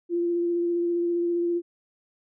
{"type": "tone with vibrato", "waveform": "sine", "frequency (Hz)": 344.9, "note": "F4", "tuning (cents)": -22, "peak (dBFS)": -22, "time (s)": [0.09, 1.62], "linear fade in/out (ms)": 50, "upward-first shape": "sine", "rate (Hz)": 15, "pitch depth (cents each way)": 14, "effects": []}